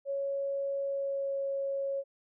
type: tone with pitch glide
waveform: sine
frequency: 554.4 to 550.3 Hz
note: C#5 to C#5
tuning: 0 to -13 cents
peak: -30 dBFS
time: 0.05-2.04 s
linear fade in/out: 50 ms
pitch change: -13 cents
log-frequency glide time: 0.83-1.38 s
effects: none